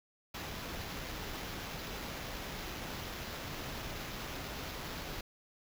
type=noise with sample-and-hold; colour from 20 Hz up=pink; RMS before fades=-42 dBFS; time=0.34-5.21 s; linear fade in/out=5 ms; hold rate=8820 Hz; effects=none